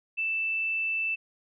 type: tone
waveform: sine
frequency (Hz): 2649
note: E7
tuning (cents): +8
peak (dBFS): -26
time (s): 0.17-1.16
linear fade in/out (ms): 20
effects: none